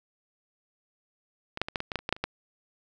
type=clicks; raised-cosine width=0.3 ms; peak=-18 / -9 / -18 / -12 / -16 / -16 / -11 / -30 / -14 / -8 / -28 / -12 dBFS; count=12; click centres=1.574 / 1.616 / 1.685 / 1.758 / 1.804 / 1.918 / 1.957 / 1.99 / 2.091 / 2.126 / 2.165 / 2.24 s; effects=none